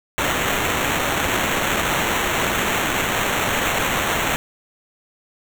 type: noise with sample-and-hold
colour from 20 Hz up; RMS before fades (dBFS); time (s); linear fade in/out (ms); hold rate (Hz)
white; -21; 0.18-4.36; 0; 4900
effects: none